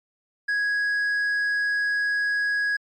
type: tone with tanh clipping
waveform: sine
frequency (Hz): 1661.2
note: G#6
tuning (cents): 0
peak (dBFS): -22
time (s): 0.48-2.77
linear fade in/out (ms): 10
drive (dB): 4
effects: MP3 96 kbps